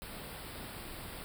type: band-stop noise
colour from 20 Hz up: pink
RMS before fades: -45 dBFS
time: 0.02-1.24 s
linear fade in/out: 0 ms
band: 5100 to 8000 Hz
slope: 96 dB/octave
effects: none